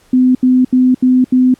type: tone bursts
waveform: sine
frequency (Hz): 254.3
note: C4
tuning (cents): -49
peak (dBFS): -6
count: 5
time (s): 0.13-1.542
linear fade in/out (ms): 5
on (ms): 220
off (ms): 78
effects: pink hiss -50 dBFS RMS until 1.59 s + low-pass 12000 Hz 12 dB/octave